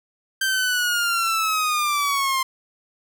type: linear sweep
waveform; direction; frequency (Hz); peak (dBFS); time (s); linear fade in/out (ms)
sawtooth; down; 1568 to 1046.5; -16; 0.41-2.43; 5
effects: none